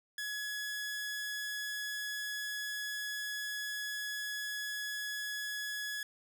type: tone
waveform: sawtooth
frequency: 1688 Hz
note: G#6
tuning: 28 cents sharp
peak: -33 dBFS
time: 0.18-6.03 s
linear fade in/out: 2 ms
effects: none